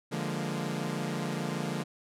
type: chord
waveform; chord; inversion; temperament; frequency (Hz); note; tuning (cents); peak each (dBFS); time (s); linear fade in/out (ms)
sawtooth; Bb dominant seventh; first; equal with one note detuned; 146.83 / 173.61 / 207.7 / 233.1; D3 / F3 / Ab3 / Bb3; 0 / -10 / 0 / 0; -32 / -32 / -34 / -34; 0.11-1.84; 20
effects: low-pass 11000 Hz 12 dB/octave